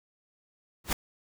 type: noise with exponential growth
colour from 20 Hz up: pink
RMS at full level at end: -20 dBFS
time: 0.84-0.93 s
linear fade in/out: 5 ms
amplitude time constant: 19 ms
effects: none